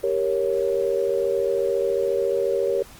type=chord; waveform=sine; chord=G diminished; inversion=none; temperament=equal; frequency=392 / 466.2 / 554.4 Hz; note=G4 / Bb4 / Db5; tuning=0 / 0 / 0 cents; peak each=-24 dBFS; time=0.03-2.83 s; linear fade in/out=10 ms; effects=pink hiss -46 dBFS RMS until 2.99 s + Opus 32 kbps

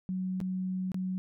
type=tone with dropouts; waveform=sine; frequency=185.9 Hz; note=F#3; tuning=8 cents sharp; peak=-30 dBFS; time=0.09-1.18 s; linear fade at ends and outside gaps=0 ms; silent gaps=0.403-0.413 / 0.918-0.944 s; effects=none

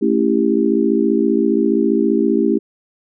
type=chord; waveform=sine; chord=A dominant seventh; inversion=none; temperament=just; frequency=220 / 275 / 330 / 396 Hz; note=A3 / C#4 / E4 / G4; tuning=0 / -14 / +2 / +18 cents; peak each=-18 dBFS; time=0.01-2.59 s; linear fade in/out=20 ms; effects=none

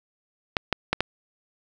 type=clicks; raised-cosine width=0.3 ms; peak=-5 dBFS; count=4; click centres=0.568 / 0.727 / 0.93 / 1.006 s; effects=none

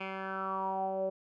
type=tone with low-pass filter sweep; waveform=10% pulse; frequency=191.5 Hz; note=G3; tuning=40 cents flat; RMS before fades=-35 dBFS; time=0-1.1 s; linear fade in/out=10 ms; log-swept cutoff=2400 to 530 Hz; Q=6.3; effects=none

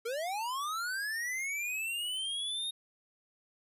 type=linear sweep; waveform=square; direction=up; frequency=440 to 3729 Hz; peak=-34 dBFS; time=0.05-2.71 s; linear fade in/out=10 ms; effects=resampled to 32000 Hz + 12-bit

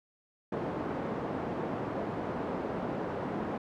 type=band-pass noise; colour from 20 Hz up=pink; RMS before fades=-35 dBFS; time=0.52-3.58 s; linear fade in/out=5 ms; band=180 to 890 Hz; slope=12 dB/octave; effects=none

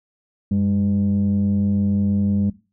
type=tone pair together; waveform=sine; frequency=94.91 / 201.1 Hz; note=F#2 / G3; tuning=+45 / +44 cents; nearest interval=octave + minor second; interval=1299 cents; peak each=-20 / -16 dBFS; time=0.51-2.5 s; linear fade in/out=5 ms; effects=noise-tail reverb RT60 0.3 s tail -19 dB re dry + tanh soft clip ceiling -13 dBFS

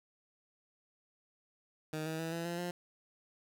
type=tone with pitch steps; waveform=15% pulse; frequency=155.56 / 159.47 / 163.48 / 167.59 / 171.81 / 176.13 Hz; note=D#3 / D#3 / E3 / E3 / F3 / F3; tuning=0 / +43 / -14 / +29 / -28 / +15 cents; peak=-30 dBFS; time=1.93-2.71 s; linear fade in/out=2 ms; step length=130 ms; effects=none

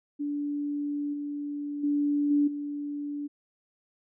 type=tone with level steps; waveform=sine; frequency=290.2 Hz; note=D4; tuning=21 cents flat; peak=-28 / -31 / -23 / -20 / -31 dBFS; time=0.19-3.28 s; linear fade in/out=20 ms; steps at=1.13 / 1.83 / 2.3 / 2.47 s; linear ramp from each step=10 ms; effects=none

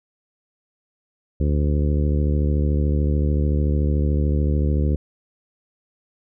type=harmonic tone; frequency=73.6 Hz; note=D2; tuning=4 cents sharp; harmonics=1 / 2 / 3 / 4 / 5 / 6 / 7; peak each=-18 / -24 / -28 / -30 / -32 / -34 / -35 dBFS; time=1.4-4.96 s; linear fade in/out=5 ms; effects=none

